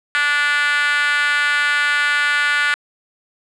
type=tone with high-pass filter; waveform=5% pulse; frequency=291.3 Hz; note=D4; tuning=14 cents flat; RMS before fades=-17 dBFS; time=0.15-2.74 s; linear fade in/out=0 ms; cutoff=1500 Hz; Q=4.2; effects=low-pass 7000 Hz 12 dB/octave